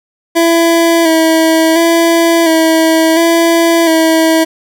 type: tone with vibrato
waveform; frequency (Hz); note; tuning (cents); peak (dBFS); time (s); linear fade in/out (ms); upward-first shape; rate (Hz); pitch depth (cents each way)
25% pulse; 328.6; E4; -5; -3; 0.35-4.45; 20; square; 0.71; 30
effects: none